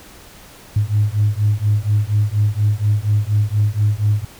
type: beating tone pair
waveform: sine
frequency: 102.7 / 106.9 Hz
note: G#2 / A2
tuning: -19 / -49 cents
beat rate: 4.2 Hz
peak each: -16 dBFS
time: 0.76-4.25 s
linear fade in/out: 5 ms
effects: tanh soft clip ceiling -7 dBFS + pink hiss -42 dBFS RMS until 4.39 s